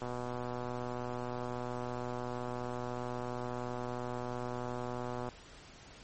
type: click train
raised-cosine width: 1 ms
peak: -25 dBFS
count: 649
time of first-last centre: 0.02-5.288 s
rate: 123 Hz
effects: pink hiss -54 dBFS RMS until 6.03 s + MP3 32 kbps